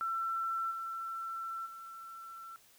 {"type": "tone with level steps", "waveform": "sine", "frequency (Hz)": 1343, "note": "E6", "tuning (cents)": 32, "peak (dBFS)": [-32, -37, -45], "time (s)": [0.01, 2.56], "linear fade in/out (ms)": 0, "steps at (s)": [0.7, 1.65], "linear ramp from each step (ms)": 20, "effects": ["white hiss -63 dBFS RMS until 2.78 s"]}